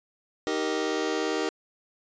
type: chord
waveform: sawtooth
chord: Eb major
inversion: none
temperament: just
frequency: 311.1 / 388.9 / 466.7 Hz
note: Eb4 / G4 / Bb4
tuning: 0 / -14 / +2 cents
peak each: -26 dBFS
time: 0.47-1.49 s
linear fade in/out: 0 ms
effects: resampled to 16000 Hz